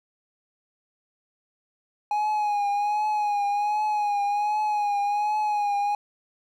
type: tone with vibrato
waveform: triangle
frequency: 830.6 Hz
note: G#5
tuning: in tune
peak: -20 dBFS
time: 2.11-5.95 s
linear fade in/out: 2 ms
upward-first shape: triangle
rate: 1.3 Hz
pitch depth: 49 cents each way
effects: none